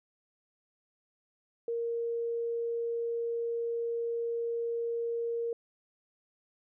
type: tone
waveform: sine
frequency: 466.2 Hz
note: A#4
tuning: in tune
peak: -30 dBFS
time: 1.68-5.53 s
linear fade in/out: 2 ms
effects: none